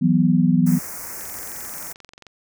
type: chord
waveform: sine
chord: E suspended second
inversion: none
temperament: just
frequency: 164.81 / 185.42 / 247.2 Hz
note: E3 / F#3 / B3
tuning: 0 / +4 / +2 cents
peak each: -18 dBFS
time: 0.01-0.79 s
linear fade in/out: 20 ms
type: band-stop noise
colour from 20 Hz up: white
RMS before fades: -33 dBFS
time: 0.66-1.93 s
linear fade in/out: 10 ms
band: 2200 to 5400 Hz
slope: 48 dB/octave
type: click train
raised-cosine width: 0.2 ms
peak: -25 dBFS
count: 25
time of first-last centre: 1.21-2.267 s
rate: 22.7 Hz
effects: none